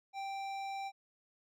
sine tone with hard clipping, 784 Hz, G5, in tune, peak -40 dBFS, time 0.13-0.92 s, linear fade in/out 50 ms, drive 13 dB, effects none

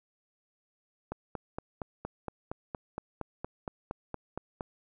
click train, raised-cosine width 1 ms, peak -21 dBFS, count 16, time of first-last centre 1.12-4.608 s, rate 4.3 Hz, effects none

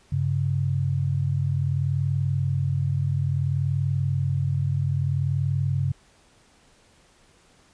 sine tone pair together, 98 / 138.59 Hz, G2 / C#3, 0 / 0 cents, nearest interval tritone, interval 600 cents, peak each -25 / -23 dBFS, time 0.12-5.92 s, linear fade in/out 5 ms, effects pink hiss -58 dBFS RMS until 7.73 s + resampled to 22050 Hz

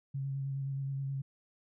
sine tone with vibrato, 136.8 Hz, C#3, 23 cents flat, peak -33 dBFS, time 0.14-1.22 s, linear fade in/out 10 ms, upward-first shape square, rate 9.5 Hz, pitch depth 16 cents each way, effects none

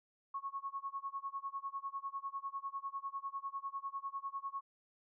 sine tone with tremolo, 1100 Hz, C#6, 14 cents flat, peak -36 dBFS, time 0.34-4.61 s, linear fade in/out 5 ms, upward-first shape sine, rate 10 Hz, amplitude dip 95%, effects none

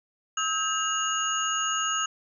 sine tone cluster, 1283 / 1595 / 2845 / 6680 Hz, E6 / G6 / F7 / G#8, -47 / +30 / +31 / +9 cents, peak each -28 / -34 / -31 / -30 dBFS, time 0.37-2.06 s, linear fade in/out 5 ms, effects none

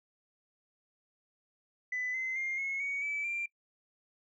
sine tone with pitch steps, 2000 / 2057 / 2116 / 2177 / 2240 / 2304 / 2370 Hz, B6 / C7 / C7 / C#7 / C#7 / D7 / D7, +21 / -30 / +19 / -32 / +18 / -34 / +15 cents, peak -31 dBFS, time 1.92-3.46 s, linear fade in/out 5 ms, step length 220 ms, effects noise-tail reverb RT60 0.1 s tail -24 dB re dry + tanh soft clip ceiling -28 dBFS

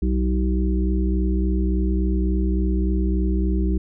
harmonic tone with a mistuned harmonic, 63.5 Hz, B1, 49 cents sharp, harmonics 1 / 3 / 5 / 6, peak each -19 / -25 / -27 / -31 dBFS, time 0.02-3.78 s, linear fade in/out 5 ms, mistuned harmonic 1, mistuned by -56 cents, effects none

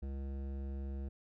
sine tone with hard clipping, 68.2 Hz, C#2, 28 cents flat, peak -40 dBFS, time 0.02-1.09 s, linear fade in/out 10 ms, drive 14 dB, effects none

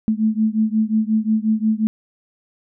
sine beating tone pair, 215.8 / 221.4 Hz, A3 / A3, -33 / +11 cents, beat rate 5.6 Hz, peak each -18 / -19 dBFS, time 0.08-1.87 s, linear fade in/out 0 ms, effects none

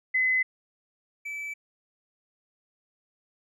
sine / triangle tone pair in turn, 2030 / 2309 Hz, B6 / D7, +47 / -30 cents, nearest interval major second, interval 223 cents, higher second, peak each -21 / -31 dBFS, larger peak first, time 0.14-0.43 / 1.25-1.54 s, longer neither, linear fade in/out 10 ms, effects none

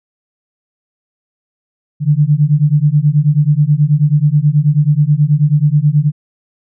sine beating tone pair, 143.8 / 153.1 Hz, D3 / D#3, -36 / -28 cents, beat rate 9.3 Hz, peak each -11 dBFS, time 2-6.12 s, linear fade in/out 50 ms, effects none

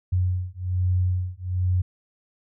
sine beating tone pair, 90.5 / 91.7 Hz, F#2 / F#2, -38 / -15 cents, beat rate 1.2 Hz, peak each -24 dBFS, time 0.12-1.82 s, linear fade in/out 10 ms, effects none

